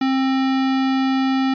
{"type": "tone", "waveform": "square", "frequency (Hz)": 265.1, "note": "C4", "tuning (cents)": 23, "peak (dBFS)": -17, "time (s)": [0.01, 1.54], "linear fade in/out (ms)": 5, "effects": ["resampled to 11025 Hz"]}